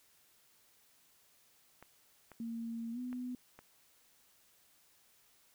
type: clicks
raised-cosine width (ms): 0.5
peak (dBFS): -37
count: 4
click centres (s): 1.826 / 2.317 / 3.129 / 3.59
type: tone with pitch glide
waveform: sine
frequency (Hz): 230 to 249.4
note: A#3 to B3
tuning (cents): -23 to +17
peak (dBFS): -38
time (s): 2.4-3.35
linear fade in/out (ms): 2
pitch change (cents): +140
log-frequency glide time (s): 2.92-2.99
effects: white hiss -68 dBFS RMS until 5.54 s